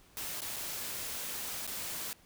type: noise with dropouts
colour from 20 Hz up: white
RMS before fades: -39 dBFS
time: 0.17-2.13 s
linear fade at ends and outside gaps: 0 ms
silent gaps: 0.406-0.418 / 0.561-0.565 / 1.667-1.676 s
effects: pink hiss -62 dBFS RMS until 2.25 s